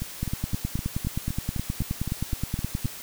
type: two click trains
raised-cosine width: 5 ms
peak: -14 / -17 dBFS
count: 26 / 12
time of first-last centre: 0.23-2.856 / 0.02-2.848 s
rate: 9.52 / 3.89 Hz
effects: white hiss -40 dBFS RMS until 3.02 s